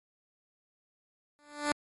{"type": "tone with exponential growth", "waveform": "10% pulse", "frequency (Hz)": 293.7, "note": "D4", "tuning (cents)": 0, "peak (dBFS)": -16, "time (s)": [1.39, 1.72], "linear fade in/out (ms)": 0, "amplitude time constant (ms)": 70, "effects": ["MP3 48 kbps"]}